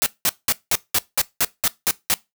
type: noise bursts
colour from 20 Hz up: white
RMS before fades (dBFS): -18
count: 10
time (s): 0.02-2.14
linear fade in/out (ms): 0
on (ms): 41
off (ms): 190
effects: noise-tail reverb RT60 0.2 s tail -20 dB re dry